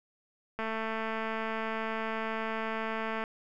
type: click train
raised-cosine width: 0.5 ms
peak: -20 dBFS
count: 589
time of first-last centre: 0.59-3.239 s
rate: 222 Hz
effects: none